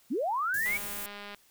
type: linear sweep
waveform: sine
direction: up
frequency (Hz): 196 to 2325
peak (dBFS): -27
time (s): 0.1-0.78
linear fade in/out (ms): 20
type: band-stop noise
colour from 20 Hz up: white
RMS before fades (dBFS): -38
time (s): 0.54-1.06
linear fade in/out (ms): 0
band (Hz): 320 to 8300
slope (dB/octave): 12
type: click train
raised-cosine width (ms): 0.3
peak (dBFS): -27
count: 141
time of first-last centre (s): 0.66-1.346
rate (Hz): 204
effects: white hiss -63 dBFS RMS until 1.5 s